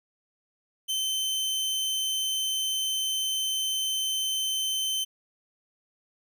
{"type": "tone", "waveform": "sawtooth", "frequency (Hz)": 3082, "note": "G7", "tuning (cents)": -30, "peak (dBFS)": -23, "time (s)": [0.88, 5.05], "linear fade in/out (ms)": 20, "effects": []}